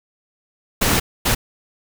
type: noise bursts at uneven times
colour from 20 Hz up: pink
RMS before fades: -17 dBFS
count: 2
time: 0.81-1 / 1.25-1.35 s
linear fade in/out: 10 ms
effects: none